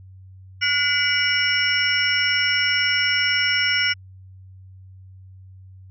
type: tone cluster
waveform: sine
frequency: 1446 / 2014 / 2292 / 2904 / 5420 Hz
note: F#6 / B6 / D7 / F#7 / E8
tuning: -40 / +33 / -43 / -33 / +47 cents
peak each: -24 dBFS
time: 0.61-3.94 s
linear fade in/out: 20 ms
effects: added 94 Hz sine -41 dBFS peak until 5.9 s